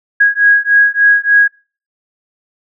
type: beating tone pair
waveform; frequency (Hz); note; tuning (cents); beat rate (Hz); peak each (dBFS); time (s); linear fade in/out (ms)
sine; 1649 / 1652.4; G#6 / G#6; -13 / -9; 3.4; -10; 0.2-1.48; 10
effects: noise-tail reverb RT60 0.4 s tail -26 dB re dry